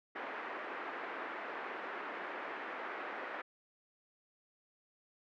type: band-pass noise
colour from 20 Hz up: white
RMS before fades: -43 dBFS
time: 0.15-3.42 s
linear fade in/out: 10 ms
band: 290 to 1900 Hz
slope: 24 dB/octave
effects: none